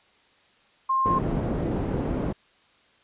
sine tone, 1060 Hz, C6, 22 cents sharp, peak -20 dBFS, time 0.89-1.19 s, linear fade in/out 10 ms
white low-pass noise, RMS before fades -27 dBFS, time 1.05-2.33 s, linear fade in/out 10 ms, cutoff 350 Hz, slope 12 dB/octave
effects white hiss -60 dBFS RMS until 3.03 s + resampled to 8000 Hz

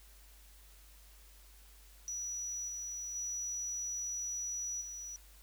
sine tone with level steps, 5870 Hz, F#8, 15 cents flat, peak -37 / -39 / -36 / -42 dBFS, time 2.08-5.16 s, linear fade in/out 0 ms, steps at 2.68 / 3.15 / 4.81 s, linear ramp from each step 5 ms, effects added 50 Hz sine -57 dBFS peak until 5.42 s + white hiss -62 dBFS RMS until 5.42 s

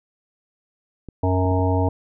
clicks, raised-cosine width 3 ms, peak -22 dBFS, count 4, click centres 1.087 / 1.455 / 1.515 / 1.594 s
harmonic tone, 92.5 Hz, F#2, in tune, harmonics 1 / 3 / 5 / 7 / 9 / 10, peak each -19 / -24 / -26 / -27 / -29 / -29 dBFS, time 1.23-1.89 s, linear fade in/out 5 ms
effects none

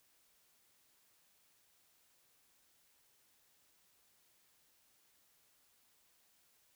silence, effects white hiss -72 dBFS RMS until 6.75 s

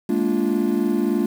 triangle chord, Bb dominant seventh, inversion third, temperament just, 209.8 / 233.1 / 291.4 / 349.6 Hz, Ab3 / Bb3 / D4 / F4, +18 / 0 / -13 / +2 cents, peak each -21 dBFS, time 0.09-1.26 s, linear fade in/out 5 ms, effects tanh soft clip ceiling -8 dBFS + 7-bit

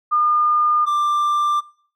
sine / triangle tone pair in turn, 1212 / 1184.3 Hz, D#6 / D6, -46 / +14 cents, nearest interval unison, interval 40 cents, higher first, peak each -14 dBFS, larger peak neither, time 0.11-0.86 / 0.86-1.61 s, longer neither, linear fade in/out 20 ms, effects noise-tail reverb RT60 0.5 s tail -20 dB re dry

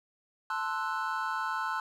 triangle chord, F# half-diminished seventh, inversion first, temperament equal, 880 / 1046.5 / 1318.5 / 1480 Hz, A5 / C6 / E6 / F#6, 0 / 0 / 0 / 0 cents, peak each -34 dBFS, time 0.5-1.8 s, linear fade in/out 2 ms, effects none

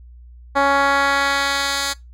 10% pulse tone with band-pass filter sweep, 278.7 Hz, C#4, 9 cents sharp, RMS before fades -18 dBFS, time 0.55-1.94 s, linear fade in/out 20 ms, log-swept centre 850 to 5700 Hz, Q 0.78, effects noise-tail reverb RT60 0.2 s tail -22 dB re dry + added 60 Hz sine -39 dBFS peak until 2.13 s

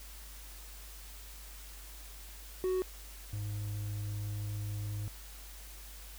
triangle tone pair in turn, 371.2 / 103.5 Hz, F#4 / G#2, +6 / -5 cents, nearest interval octave + minor seventh, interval 2211 cents, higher first, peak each -27 / -33 dBFS, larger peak first, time 2.64-2.82 / 3.33-5.08 s, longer second, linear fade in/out 0 ms, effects added 50 Hz sine -48 dBFS peak until 6.18 s + white hiss -52 dBFS RMS until 6.18 s

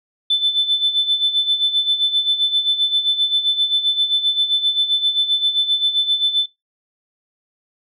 sine tone with tremolo, 3520 Hz, A7, in tune, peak -11 dBFS, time 0.3-6.46 s, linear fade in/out 5 ms, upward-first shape sine, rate 7.6 Hz, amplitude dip 70%, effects noise-tail reverb RT60 0.2 s tail -23 dB re dry + tanh soft clip ceiling -7 dBFS

